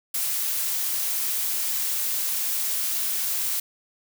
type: noise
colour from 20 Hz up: blue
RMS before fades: -26 dBFS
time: 0.14-3.6 s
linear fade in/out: 5 ms
effects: none